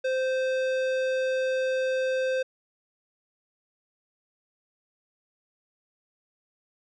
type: tone with tanh clipping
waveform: sine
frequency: 520 Hz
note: C5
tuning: 11 cents flat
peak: -26 dBFS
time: 0.04-2.43 s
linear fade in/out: 10 ms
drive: 16 dB
effects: none